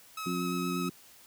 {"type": "tone with vibrato", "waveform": "sawtooth", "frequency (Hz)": 1281, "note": "E6", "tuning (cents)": -50, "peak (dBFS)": -32, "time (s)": [0.17, 0.89], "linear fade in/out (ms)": 5, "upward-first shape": "square", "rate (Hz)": 8.5, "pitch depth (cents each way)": 10}
{"type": "harmonic tone", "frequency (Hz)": 88.8, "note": "F2", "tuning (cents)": 29, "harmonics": [2, 3, 4], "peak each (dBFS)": [-33, -35, -37], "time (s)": [0.26, 0.9], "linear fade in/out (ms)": 5}
{"effects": ["white hiss -56 dBFS RMS until 1.26 s"]}